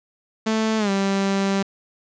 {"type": "tone with pitch glide", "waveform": "sawtooth", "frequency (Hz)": [220, 196], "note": ["A3", "G3"], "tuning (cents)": [0, 0], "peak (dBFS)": -15, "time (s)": [0.46, 1.63], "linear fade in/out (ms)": 10, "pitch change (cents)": -200, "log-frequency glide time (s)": [0.78, 0.9], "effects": ["resampled to 16000 Hz", "7-bit"]}